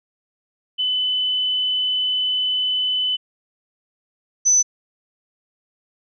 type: tone pair in turn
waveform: sine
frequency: 3012 / 6024 Hz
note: F#7 / F#8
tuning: +30 / +30 cents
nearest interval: octave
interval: 1200 cents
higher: second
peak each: -18 / -12 dBFS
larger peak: second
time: 0.78-3.17 / 4.45-4.63 s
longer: first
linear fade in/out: 20 ms
effects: none